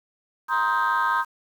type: chord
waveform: sine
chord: C minor seventh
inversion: third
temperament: just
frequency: 941.9 / 1046.5 / 1255.8 / 1569.8 Hz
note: Bb5 / C6 / Eb6 / G6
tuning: +18 / 0 / +16 / +2 cents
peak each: -24 dBFS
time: 0.48-1.25 s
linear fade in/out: 50 ms
effects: tanh soft clip ceiling -14 dBFS + 8-bit